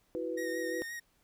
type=chord; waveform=sine; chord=E suspended second; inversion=none; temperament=equal; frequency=329.6 / 370 / 493.9 Hz; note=E4 / F#4 / B4; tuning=0 / 0 / 0 cents; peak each=-38 / -39 / -36 dBFS; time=0.15-0.82 s; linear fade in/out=0 ms
type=tone with vibrato; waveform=45% pulse; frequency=1864.7 Hz; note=A#6; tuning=in tune; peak=-39 dBFS; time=0.37-1 s; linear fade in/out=10 ms; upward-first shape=sine; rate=5.7 Hz; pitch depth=28 cents each way
effects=pink hiss -71 dBFS RMS until 1.23 s